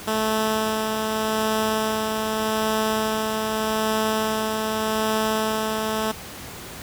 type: tone with tremolo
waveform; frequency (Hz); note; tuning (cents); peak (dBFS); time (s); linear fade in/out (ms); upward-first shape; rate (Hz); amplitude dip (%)
10% pulse; 218.3; A3; -13; -12; 0.07-6.12; 10; sine; 0.83; 30
effects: pink hiss -37 dBFS RMS until 6.82 s + high-pass 60 Hz 12 dB/octave